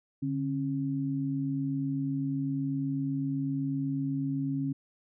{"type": "tone pair together", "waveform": "sine", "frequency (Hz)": [144.14, 272.1], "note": ["D3", "C#4"], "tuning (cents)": [-32, -32], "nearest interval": "major seventh", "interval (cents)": 1100, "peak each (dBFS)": [-32, -30], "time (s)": [0.22, 4.73], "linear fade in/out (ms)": 10, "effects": []}